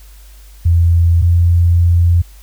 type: tone pair in turn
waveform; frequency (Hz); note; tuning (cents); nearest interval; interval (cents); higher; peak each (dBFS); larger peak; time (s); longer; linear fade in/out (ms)
sine; 84.8 / 86.08; E2 / F2; +50 / -25; unison; 25; second; -7; neither; 0.65-1.22 / 1.22-2.22; second; 10
effects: added 50 Hz sine -36 dBFS peak until 2.42 s + white hiss -47 dBFS RMS until 2.42 s